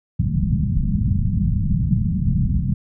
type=low-pass noise; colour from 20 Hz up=white; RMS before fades=-19 dBFS; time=0.19-2.74 s; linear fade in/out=5 ms; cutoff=200 Hz; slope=48 dB/octave; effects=none